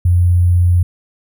sine tone with sample-and-hold, 88.4 Hz, F2, 22 cents sharp, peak -8 dBFS, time 0.05-0.83 s, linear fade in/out 5 ms, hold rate 11025 Hz, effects none

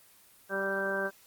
harmonic tone, 195.2 Hz, G3, 7 cents flat, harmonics 1 / 2 / 3 / 4 / 5 / 6 / 7 / 8, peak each -40 / -35 / -34 / -44 / -42 / -41 / -44 / -32 dBFS, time 0.49-1.11 s, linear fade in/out 50 ms, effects white hiss -59 dBFS RMS until 1.26 s + Opus 24 kbps

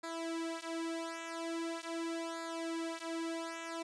sawtooth tone with flanger, 330.7 Hz, E4, 6 cents sharp, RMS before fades -40 dBFS, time 0.03-3.83 s, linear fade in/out 10 ms, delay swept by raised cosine 0.34 to 5.84 ms, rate 0.42 Hz, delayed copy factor -0.95, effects resampled to 22050 Hz

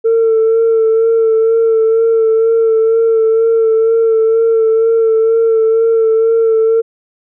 sine tone with vibrato, 450 Hz, A4, 39 cents sharp, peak -6 dBFS, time 0.04-6.82 s, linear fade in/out 20 ms, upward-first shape sine, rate 2.1 Hz, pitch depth 23 cents each way, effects tanh soft clip ceiling -5 dBFS

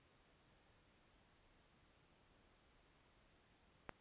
click, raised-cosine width 0.5 ms, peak -30 dBFS, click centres 3.893 s, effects pink hiss -72 dBFS RMS until 4 s + resampled to 8000 Hz

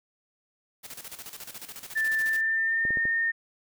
white noise with tremolo, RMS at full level -40 dBFS, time 0.83-2.41 s, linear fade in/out 20 ms, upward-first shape square, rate 14 Hz, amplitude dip 70%
sine tone with pitch glide, 1769 to 1828.2 Hz, A6 to A#6, +9 to -34 cents, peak -23 dBFS, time 1.95-3.32 s, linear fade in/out 20 ms, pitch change +57 cents, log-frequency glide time 2.23-2.97 s
clicks, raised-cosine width 2 ms, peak -24 dBFS, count 4, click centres 2.852 / 2.906 / 2.972 / 3.054 s
effects none

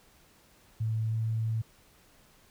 sine tone with pitch glide, 110.9 to 111.8 Hz, A2 to A2, +14 to +28 cents, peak -27 dBFS, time 0.8-1.62 s, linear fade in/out 10 ms, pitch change +14 cents, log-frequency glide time 1.09-1.15 s, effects pink hiss -61 dBFS RMS until 2.5 s

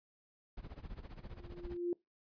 brown noise with tremolo, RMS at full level -45 dBFS, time 0.57-1.77 s, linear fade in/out 5 ms, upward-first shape sine, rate 15 Hz, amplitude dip 85%
sine tone with exponential growth, 349.2 Hz, F4, in tune, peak -30 dBFS, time 1.19-1.93 s, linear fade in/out 1 ms, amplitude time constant 160 ms
effects noise-tail reverb RT60 0.2 s tail -24 dB re dry + resampled to 11025 Hz

